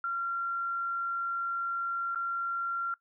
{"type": "tone with dropouts", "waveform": "sine", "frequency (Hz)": 1375, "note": "F6", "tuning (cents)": -27, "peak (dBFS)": -29, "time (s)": [0.04, 2.94], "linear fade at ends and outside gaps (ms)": 2, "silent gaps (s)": [2.148, 2.157], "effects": ["noise-tail reverb RT60 0.1 s tail -20 dB re dry"]}